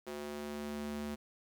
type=tone with high-pass filter sweep; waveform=square; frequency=73.42 Hz; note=D2; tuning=in tune; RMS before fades=-41 dBFS; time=0.06-1.16 s; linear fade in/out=20 ms; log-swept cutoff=350 to 180 Hz; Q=1.8; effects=11-bit